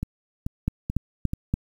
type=two click trains; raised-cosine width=5 ms; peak=-10 / -15 dBFS; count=4 / 4; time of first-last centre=0.68-1.54 / 0.03-1.334 s; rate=3.49 / 2.3 Hz; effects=8-bit